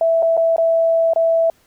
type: tone with dropouts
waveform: sine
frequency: 659.3 Hz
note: E5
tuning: in tune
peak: -12 dBFS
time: 0.01-1.5 s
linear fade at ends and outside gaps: 2 ms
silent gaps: 0.224-0.228 / 0.369-0.375 / 0.562-0.581 / 1.135-1.16 s
effects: pink hiss -57 dBFS RMS until 1.66 s